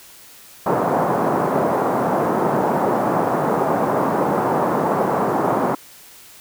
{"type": "band-pass noise", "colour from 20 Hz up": "white", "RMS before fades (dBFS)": -19, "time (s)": [0.66, 5.75], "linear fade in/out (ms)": 5, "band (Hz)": [140, 1000], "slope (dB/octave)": 24, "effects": ["white hiss -44 dBFS RMS until 6.4 s"]}